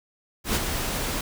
pink noise with ADSR envelope, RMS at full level -22 dBFS, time 0.44-1.21 s, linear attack 110 ms, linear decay 38 ms, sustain -6 dB, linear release 3 ms, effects none

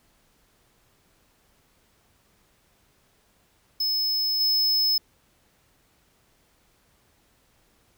square tone with level steps, 5200 Hz, E8, 24 cents flat, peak -23 / -20 dBFS, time 3.8-4.98 s, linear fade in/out 5 ms, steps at 4.4 s, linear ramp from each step 10 ms, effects pink hiss -64 dBFS RMS until 7.97 s

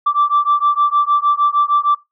sine beating tone pair, 1166 / 1172.5 Hz, D6 / D6, -13 / -3 cents, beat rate 6.5 Hz, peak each -14 dBFS, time 0.06-1.95 s, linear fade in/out 10 ms, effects noise-tail reverb RT60 0.2 s tail -19 dB re dry + tanh soft clip ceiling -6 dBFS

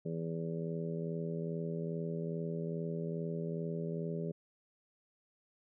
harmonic tone, 82.41 Hz, E2, in tune, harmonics 2 / 3 / 4 / 5 / 6 / 7, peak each -37 / -46 / -49 / -41 / -48 / -47 dBFS, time 0.05-4.32 s, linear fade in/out 10 ms, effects none

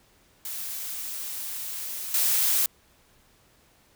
blue noise with level steps, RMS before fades -34 / -23 dBFS, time 0.45-2.66 s, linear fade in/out 2 ms, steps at 2.14 s, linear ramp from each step 2 ms, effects pink hiss -61 dBFS RMS until 3.95 s

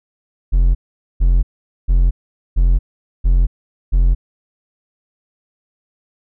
triangle tone bursts, 43.65 Hz, F1, in tune, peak -7 dBFS, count 6, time 0.52-4.15 s, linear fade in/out 20 ms, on 230 ms, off 450 ms, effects none

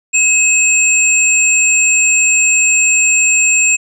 sine tone pair together, 2580 / 7397 Hz, E7 / A#8, -38 / -14 cents, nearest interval octave + tritone, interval 1824 cents, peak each -11 dBFS, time 0.13-3.77 s, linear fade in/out 20 ms, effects none

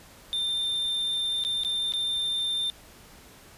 triangle tone with dropouts, 3592 Hz, A7, 35 cents sharp, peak -24 dBFS, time 0.33-2.7 s, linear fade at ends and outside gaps 0 ms, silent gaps 1.438-1.449 / 1.635-1.648 / 1.922-1.937 s, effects pink hiss -51 dBFS RMS until 3.57 s + resampled to 32000 Hz

